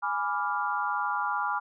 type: chord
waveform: sine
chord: G# diminished seventh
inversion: none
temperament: equal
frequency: 830.6 / 987.8 / 1174.7 / 1396.9 Hz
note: G#5 / B5 / D6 / F6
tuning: 0 / 0 / 0 / 0 cents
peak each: -32 dBFS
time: 0.02-1.6 s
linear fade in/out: 20 ms
effects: none